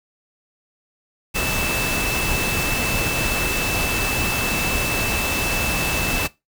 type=tone in noise; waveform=sine; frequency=2637 Hz; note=E7; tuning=in tune; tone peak=-25 dBFS; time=1.34-6.28 s; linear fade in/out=20 ms; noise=pink; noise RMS=-23 dBFS; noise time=1.34-6.28 s; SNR=-5 dB; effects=noise-tail reverb RT60 0.2 s tail -19 dB re dry